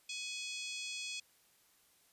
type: harmonic tone with a mistuned harmonic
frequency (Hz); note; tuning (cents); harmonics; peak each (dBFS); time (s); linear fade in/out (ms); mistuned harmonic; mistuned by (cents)
841; G#5; +22; 3 / 4 / 5 / 6 / 7 / 8 / 9 / 10; -44 / -46 / -48 / -50 / -51 / -52 / -53 / -54; 0.09-1.2; 5; 5; +67
effects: white hiss -69 dBFS RMS until 2.12 s + resampled to 32000 Hz